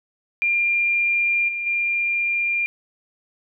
sine tone with level steps, 2395 Hz, D7, 33 cents sharp, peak -17 / -24 / -19 dBFS, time 0.42-2.66 s, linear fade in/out 0 ms, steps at 1.48 / 1.66 s, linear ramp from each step 10 ms, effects none

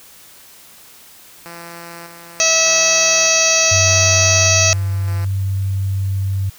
5% pulse tone with tremolo, 169.9 Hz, F3, 47 cents flat, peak -21 dBFS, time 1.46-5.25 s, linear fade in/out 0 ms, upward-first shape square, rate 0.83 Hz, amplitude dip 45%
harmonic tone, 649 Hz, E5, 27 cents flat, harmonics 1 / 2 / 3 / 4 / 5 / 6 / 7 / 8 / 9 / 10, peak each -20 / -26 / -25 / -18 / -28 / -25 / -21 / -26 / -16 / -18 dBFS, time 2.4-4.73 s, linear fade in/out 0 ms
sine tone, 97 Hz, G2, 18 cents flat, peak -16 dBFS, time 3.71-6.5 s, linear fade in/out 10 ms
effects white hiss -43 dBFS RMS until 6.58 s

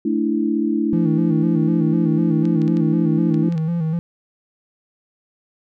sine chord, A suspended fourth, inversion none, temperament just, 220 / 293.3 / 330 Hz, A3 / D4 / E4, 0 / -2 / +2 cents, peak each -21 dBFS, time 0.05-3.49 s, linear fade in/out 5 ms
triangle tone with vibrato, 164.81 Hz, E3, in tune, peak -16 dBFS, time 0.93-3.99 s, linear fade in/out 0 ms, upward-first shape square, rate 4 Hz, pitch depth 61 cents each way
clicks, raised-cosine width 0.2 ms, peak -22 dBFS, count 7, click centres 2.454 / 2.618 / 2.679 / 2.77 / 3.343 / 3.524 / 3.579 s
effects none

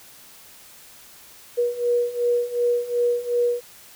sine beating tone pair, 480 / 482.7 Hz, B4 / B4, -49 / -40 cents, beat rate 2.7 Hz, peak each -24 / -21 dBFS, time 1.57-3.61 s, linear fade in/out 20 ms, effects white hiss -47 dBFS RMS until 3.95 s

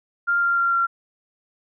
sine tone with pitch steps, 1396.9 / 1388.9 / 1380.9 / 1372.9 Hz, F6 / F6 / F6 / F6, 0 / -10 / -20 / -30 cents, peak -17 dBFS, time 0.27-0.87 s, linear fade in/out 20 ms, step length 150 ms, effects none

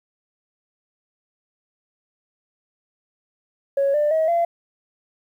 sine tone with pitch steps, 554.4 / 594.2 / 636.8 / 682.5 Hz, C#5 / D5 / D#5 / F5, 0 / +20 / +40 / -40 cents, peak -15 dBFS, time 3.77-4.45 s, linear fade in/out 5 ms, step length 170 ms, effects tanh soft clip ceiling -13 dBFS + 9-bit

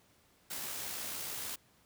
white noise with amplitude modulation, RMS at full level -39 dBFS, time 0.5-1.56 s, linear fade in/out 10 ms, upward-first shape sine, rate 66.5 Hz, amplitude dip 30%, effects pink hiss -67 dBFS RMS until 1.85 s + high-pass 60 Hz 12 dB/octave

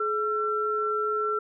sine tone pair together, 425.2 / 1348.8 Hz, G#4 / E6, +41 / +39 cents, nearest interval octave + minor sixth, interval 1998 cents, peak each -28 / -26 dBFS, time 0-1.39 s, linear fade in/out 5 ms, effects none

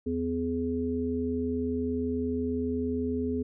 harmonic tone, 84.2 Hz, E2, 37 cents sharp, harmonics 1 / 3 / 5, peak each -36 / -29 / -32 dBFS, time 0.06-3.43 s, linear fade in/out 10 ms, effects none

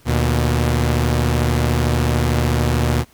sawtooth tone pair together, 75.57 / 120.1 Hz, D#2 / B2, -50 / -48 cents, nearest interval minor sixth, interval 802 cents, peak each -14 dBFS, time 0.05-3.05 s, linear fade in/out 50 ms, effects pink hiss -52 dBFS RMS until 3.13 s

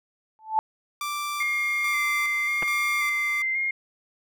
sine tone with exponential growth, 875 Hz, A5, 10 cents flat, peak -15 dBFS, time 0.39-0.59 s, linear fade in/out 0 ms, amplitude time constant 42 ms
sawtooth tone with tremolo, 1174.7 Hz, D6, in tune, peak -24 dBFS, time 1.01-3.42 s, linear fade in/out 2 ms, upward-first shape square, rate 1.2 Hz, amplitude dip 50%
sine tone with vibrato, 2107 Hz, C7, 12 cents sharp, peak -23 dBFS, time 1.4-3.71 s, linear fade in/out 5 ms, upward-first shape square, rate 0.93 Hz, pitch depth 21 cents each way
clicks, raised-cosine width 0.5 ms, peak -16 dBFS, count 2, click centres 2.624 / 2.63 s
effects none

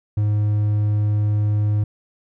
triangle tone, 104.8 Hz, G#2, 16 cents sharp, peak -14 dBFS, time 0.17-1.84 s, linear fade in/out 5 ms, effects none

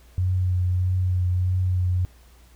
sine tone with vibrato, 91.2 Hz, F#2, 24 cents flat, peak -19 dBFS, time 0.18-2.05 s, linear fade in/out 0 ms, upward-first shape triangle, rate 1.6 Hz, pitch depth 23 cents each way, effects added 60 Hz sine -50 dBFS peak until 2.55 s + pink hiss -57 dBFS RMS until 2.55 s

